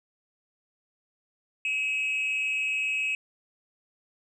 sine tone with amplitude modulation, 2567 Hz, E7, 47 cents flat, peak -20 dBFS, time 1.65-3.15 s, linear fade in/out 2 ms, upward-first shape sine, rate 247 Hz, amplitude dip 75%, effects tanh soft clip ceiling -22 dBFS

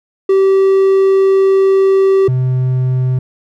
triangle tone pair in turn, 386.6 / 128.27 Hz, G4 / C3, -24 / -34 cents, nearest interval octave + perfect fifth, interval 1910 cents, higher first, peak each -5 / -9 dBFS, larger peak first, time 0.29-2.28 / 2.28-3.19 s, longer first, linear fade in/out 5 ms, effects none

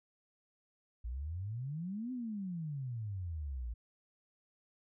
sine exponential two-way sweep, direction up then down, 55.4 to 259.6 to 55.4 Hz, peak -37 dBFS, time 1.04-3.74 s, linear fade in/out 10 ms, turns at 2.12 s, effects none

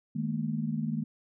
sine chord, D# suspended fourth, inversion none, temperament equal with one note detuned, 155.56 / 212.8 / 233.1 Hz, D#3 / G#3 / A#3, 0 / +42 / 0 cents, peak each -33 dBFS, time 0.15-1.04 s, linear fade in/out 10 ms, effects none

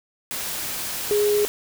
sine tone in noise, 415.3 Hz, G#4, in tune, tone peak -17 dBFS, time 1.11-1.45 s, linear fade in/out 0 ms, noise white, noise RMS -29 dBFS, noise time 0.31-1.48 s, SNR +9 dB, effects none

